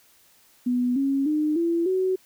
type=tone with pitch steps; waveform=sine; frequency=246.9 / 274 / 304 / 337.3 / 374.2 Hz; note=B3 / C#4 / D#4 / E4 / F#4; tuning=0 / -20 / -40 / +40 / +20 cents; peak=-20 dBFS; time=0.66-2.16 s; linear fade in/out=10 ms; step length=300 ms; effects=white hiss -58 dBFS RMS until 2.25 s